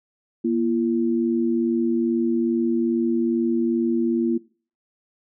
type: tone pair together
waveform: sine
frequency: 237.2 / 339.6 Hz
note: A#3 / F4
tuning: +30 / -48 cents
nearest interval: tritone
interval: 622 cents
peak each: -21 / -22 dBFS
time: 0.44-4.38 s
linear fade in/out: 10 ms
effects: noise-tail reverb RT60 0.4 s tail -20 dB re dry